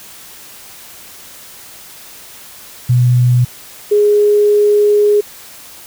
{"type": "tone pair in turn", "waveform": "sine", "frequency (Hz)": [123.47, 415.3], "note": ["B2", "G#4"], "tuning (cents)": [0, 0], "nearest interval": "octave + major sixth", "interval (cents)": 2100, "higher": "second", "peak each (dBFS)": -7, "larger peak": "neither", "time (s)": [[2.89, 3.45], [3.91, 5.21]], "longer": "second", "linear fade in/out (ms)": 10, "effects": ["white hiss -36 dBFS RMS until 5.86 s"]}